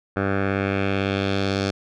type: tone with low-pass filter sweep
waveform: 10% pulse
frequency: 98 Hz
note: G2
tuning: in tune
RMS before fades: -23 dBFS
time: 0.16-1.71 s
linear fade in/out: 10 ms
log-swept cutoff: 1500 to 5100 Hz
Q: 1.9
effects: none